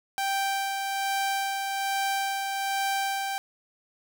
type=tone with tremolo; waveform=sawtooth; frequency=784 Hz; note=G5; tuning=in tune; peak=-21 dBFS; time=0.18-3.38 s; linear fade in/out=0 ms; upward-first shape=sine; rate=1.2 Hz; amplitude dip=35%; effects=none